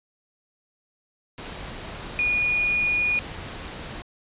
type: tone in noise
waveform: sine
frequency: 2451 Hz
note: D#7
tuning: 27 cents flat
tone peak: -20 dBFS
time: 2.19-3.19 s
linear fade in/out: 0 ms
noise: pink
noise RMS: -36 dBFS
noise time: 1.38-4.02 s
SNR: +13 dB
effects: resampled to 8000 Hz